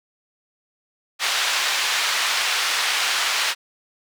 white band-pass noise, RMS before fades -22 dBFS, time 1.19-3.55 s, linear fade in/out 50 ms, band 1000 to 4000 Hz, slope 12 dB/octave, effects none

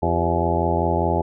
harmonic tone with a mistuned harmonic, 85.1 Hz, F2, 44 cents flat, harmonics 1 / 2 / 3 / 4 / 5 / 6 / 7 / 8 / 9 / 10, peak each -24 / -27 / -30 / -27 / -27 / -29 / -28 / -27 / -30 / -25 dBFS, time 0.02-1.22 s, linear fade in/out 10 ms, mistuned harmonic 5, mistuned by -89 cents, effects none

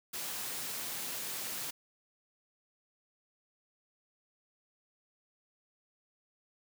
white high-pass noise, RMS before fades -39 dBFS, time 0.13-1.71 s, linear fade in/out 10 ms, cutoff 100 Hz, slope 12 dB/octave, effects none

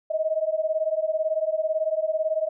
sine beating tone pair, 622.3 / 640.3 Hz, D#5 / D#5, 0 / +49 cents, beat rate 18 Hz, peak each -25 dBFS, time 0.1-2.49 s, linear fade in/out 10 ms, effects none

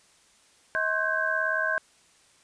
sine tone cluster, 637 / 1063 / 1538 / 1616 Hz, D#5 / C6 / G6 / G#6, +41 / +27 / -33 / -48 cents, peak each -31 / -33 / -27 / -29 dBFS, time 0.75-1.78 s, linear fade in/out 0 ms, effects white hiss -60 dBFS RMS until 2.43 s + resampled to 22050 Hz

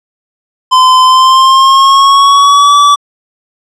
square tone with pitch glide, 1026 to 1151.6 Hz, C6 to D6, -34 to -34 cents, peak -3 dBFS, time 0.71-2.96 s, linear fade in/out 20 ms, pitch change +200 cents, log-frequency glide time 1.03-2.76 s, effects low-pass 6000 Hz 12 dB/octave

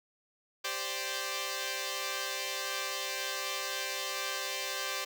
5% pulse chord, G suspended fourth, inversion none, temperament equal, 392 / 523.3 / 587.3 Hz, G4 / C5 / D5, 0 / 0 / 0 cents, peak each -29 / -25 / -27 dBFS, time 0.64-5.05 s, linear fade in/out 10 ms, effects none

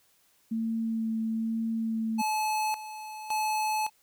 sine tone with vibrato, 224.4 Hz, A3, 34 cents sharp, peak -27 dBFS, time 0.51-2.22 s, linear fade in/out 10 ms, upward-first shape sine, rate 1.1 Hz, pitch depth 12 cents each way
square tone with tremolo, 861 Hz, A5, 38 cents flat, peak -27 dBFS, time 2.18-3.9 s, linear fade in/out 20 ms, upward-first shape square, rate 0.89 Hz, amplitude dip 75%
effects white hiss -66 dBFS RMS until 4.02 s

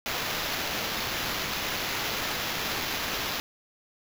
white noise with sample-and-hold, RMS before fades -31 dBFS, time 0.06-3.4 s, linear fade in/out 0 ms, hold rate 8820 Hz, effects none

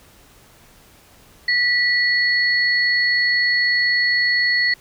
sine tone pair together, 1950 / 4378 Hz, B6 / C#8, -23 / -22 cents, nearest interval octave + major second, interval 1401 cents, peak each -16 / -21 dBFS, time 1.48-4.74 s, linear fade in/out 5 ms, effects pink hiss -50 dBFS RMS until 4.8 s

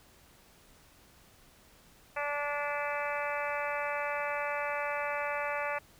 harmonic tone, 290.4 Hz, D4, 19 cents flat, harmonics 2 / 3 / 4 / 5 / 6 / 7 / 8 / 9, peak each -36 / -38 / -39 / -40 / -41 / -41 / -42 / -43 dBFS, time 2.16-5.79 s, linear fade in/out 10 ms, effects pink hiss -60 dBFS RMS until 5.99 s

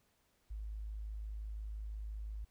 sine tone, 52.9 Hz, G#1, 33 cents sharp, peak -40 dBFS, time 0.5-2.45 s, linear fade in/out 10 ms, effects pink hiss -75 dBFS RMS until 2.5 s

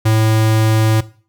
square tone, 110 Hz, A2, in tune, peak -11 dBFS, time 0.05-1.01 s, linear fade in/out 10 ms, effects noise-tail reverb RT60 0.4 s tail -17 dB re dry

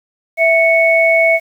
sine tone pair together, 659.3 / 2214 Hz, E5 / C#7, 0 / -3 cents, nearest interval octave + major sixth, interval 2097 cents, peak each -11 dBFS, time 0.37-1.4 s, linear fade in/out 50 ms, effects 7-bit

